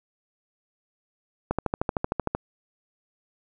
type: click train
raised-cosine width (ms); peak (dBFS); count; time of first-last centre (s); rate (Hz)
1; -10; 12; 1.51-2.35; 13.1
effects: none